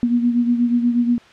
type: beating tone pair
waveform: sine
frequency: 238.7 / 247 Hz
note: A#3 / B3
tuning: +41 / 0 cents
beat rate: 8.3 Hz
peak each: -15 / -22 dBFS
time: 0.03-1.18 s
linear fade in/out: 0 ms
effects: white hiss -46 dBFS RMS until 1.32 s + low-pass 3000 Hz 12 dB/octave